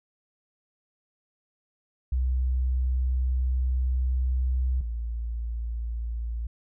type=tone pair in turn; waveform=sine; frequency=63.5 / 57.53 Hz; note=B1 / A#1; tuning=+49 / -22 cents; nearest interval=major second; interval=171 cents; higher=first; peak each=-22 / -28 dBFS; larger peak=first; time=2.12-4.81 / 4.81-6.47 s; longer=first; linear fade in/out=5 ms; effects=none